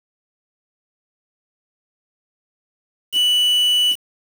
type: tone with quantisation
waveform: triangle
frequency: 2960 Hz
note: F#7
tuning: in tune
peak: -12 dBFS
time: 3.12-3.96 s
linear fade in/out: 50 ms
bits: 5
effects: none